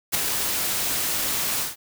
white noise with ADSR envelope, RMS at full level -19 dBFS, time 0.12-1.76 s, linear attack 28 ms, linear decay 7 ms, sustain -6 dB, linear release 150 ms, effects none

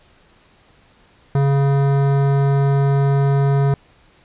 sine tone with hard clipping, 139 Hz, C#3, 5 cents sharp, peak -15 dBFS, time 1.35-3.74 s, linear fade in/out 2 ms, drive 16 dB, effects pink hiss -53 dBFS RMS until 4.24 s + resampled to 8000 Hz

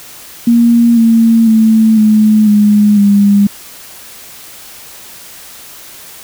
sine tone with pitch steps, 234.8 / 227.9 / 221.1 / 214.6 / 208.2 / 202.1 Hz, A#3 / A#3 / A3 / A3 / G#3 / G#3, +13 / -39 / +9 / -43 / +5 / -47 cents, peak -4 dBFS, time 0.47-3.47 s, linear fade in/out 5 ms, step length 500 ms, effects white hiss -33 dBFS RMS until 6.23 s

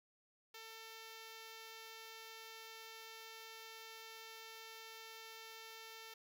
5% pulse tone, 447.4 Hz, A4, 29 cents sharp, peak -40 dBFS, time 0.54-6.14 s, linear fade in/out 5 ms, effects none

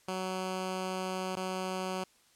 10% pulse tone with dropouts, 186.5 Hz, F#3, 14 cents sharp, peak -25 dBFS, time 0.08-2.04 s, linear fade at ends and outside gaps 5 ms, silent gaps 1.356-1.367 s, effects white hiss -65 dBFS RMS until 2.35 s + low-pass 10000 Hz 12 dB/octave

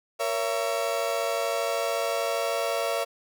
35% pulse chord, A# diminished, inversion none, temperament just, 466.2 / 559.4 / 671.3 Hz, A#4 / C#5 / E5, 0 / +16 / +31 cents, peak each -30 / -28 / -27 dBFS, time 0.19-3.05 s, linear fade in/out 20 ms, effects none

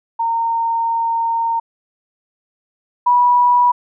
sine tone pair in turn, 919 / 975.7 Hz, A#5 / B5, -25 / -21 cents, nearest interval minor second, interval 104 cents, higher second, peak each -15 / -9 dBFS, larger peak second, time 0.19-1.6 / 3.06-3.72 s, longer first, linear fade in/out 10 ms, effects none

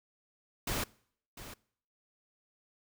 pink noise with echo, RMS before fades -34 dBFS, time 0.67-0.84 s, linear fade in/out 5 ms, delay 700 ms, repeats 1, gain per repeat -13 dB, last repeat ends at 1.54 s, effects noise-tail reverb RT60 0.6 s tail -23 dB re dry

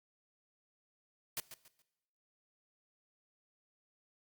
white noise with echo, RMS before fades -38 dBFS, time 1.37-1.4 s, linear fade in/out 0 ms, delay 140 ms, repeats 3, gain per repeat -11 dB, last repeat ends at 1.82 s, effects noise-tail reverb RT60 1.0 s tail -20 dB re dry + Opus 48 kbps

